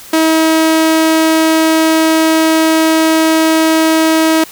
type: tone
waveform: sawtooth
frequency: 320 Hz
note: D#4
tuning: 49 cents sharp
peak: -4 dBFS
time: 0.13-4.44 s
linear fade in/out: 5 ms
effects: white hiss -34 dBFS RMS until 4.51 s